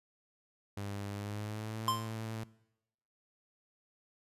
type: tone with pitch glide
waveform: sawtooth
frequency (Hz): 100.8 to 111.2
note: G2 to A2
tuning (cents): +49 to +19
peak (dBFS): -34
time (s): 0.77-2.44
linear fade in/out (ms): 5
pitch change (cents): +170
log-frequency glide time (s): 1.11-1.82
type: tone with exponential decay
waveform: square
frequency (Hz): 1046.5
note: C6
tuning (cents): 0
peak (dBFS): -26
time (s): 1.88-2.15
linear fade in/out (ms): 1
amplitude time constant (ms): 57
effects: noise-tail reverb RT60 0.9 s tail -21 dB re dry + resampled to 32000 Hz